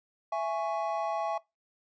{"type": "chord", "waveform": "triangle", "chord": "C# minor", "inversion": "first", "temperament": "just", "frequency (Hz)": [665.2, 831.5, 1108.7], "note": ["E5", "G#5", "C#6"], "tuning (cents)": [16, 2, 0], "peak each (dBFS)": [-30, -31, -34], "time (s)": [0.32, 1.38], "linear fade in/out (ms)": 5, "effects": ["noise-tail reverb RT60 0.2 s tail -21 dB re dry", "resampled to 16000 Hz"]}